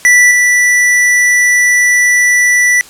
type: tone with level steps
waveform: square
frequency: 1968 Hz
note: B6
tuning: 7 cents flat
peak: -4 / -7 dBFS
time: 0.05-2.81 s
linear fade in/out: 0 ms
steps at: 0.31 s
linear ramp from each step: 2 ms
effects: white hiss -36 dBFS RMS until 2.89 s + low-pass 11000 Hz 12 dB/octave